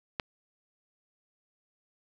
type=click; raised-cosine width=0.3 ms; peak=-14 dBFS; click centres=0.198 s; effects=none